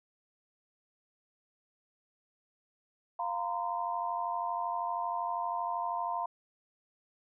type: chord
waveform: sine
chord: F suspended fourth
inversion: none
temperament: equal with one note detuned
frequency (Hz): 698.5 / 932.3 / 1025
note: F5 / Bb5 / C6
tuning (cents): 0 / 0 / -36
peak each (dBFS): -36 / -35 / -36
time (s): 3.19-6.26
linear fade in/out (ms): 5
effects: none